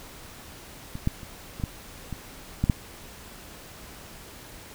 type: clicks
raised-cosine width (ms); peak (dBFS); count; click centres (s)
5; -21 / -10 / -28 / -25 / -14 / -20 / -10 / -6; 8; 0.954 / 1.074 / 1.232 / 1.599 / 1.638 / 2.127 / 2.64 / 2.698
effects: pink hiss -45 dBFS RMS until 4.74 s